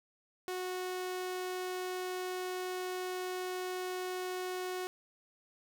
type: tone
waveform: sawtooth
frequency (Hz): 366.9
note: F#4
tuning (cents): -15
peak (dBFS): -32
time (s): 0.48-4.87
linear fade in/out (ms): 0
effects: none